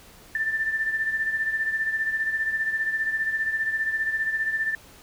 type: beating tone pair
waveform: sine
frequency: 1773 / 1788 Hz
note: A6 / A6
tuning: +13 / +27 cents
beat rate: 15 Hz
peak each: -24 / -31 dBFS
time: 0.35-4.75 s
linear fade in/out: 2 ms
effects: pink hiss -50 dBFS RMS until 5.02 s